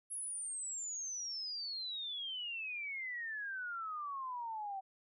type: exponential sweep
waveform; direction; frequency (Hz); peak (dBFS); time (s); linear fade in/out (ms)
sine; down; 10840 to 760; -39; 0.1-4.81; 20
effects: none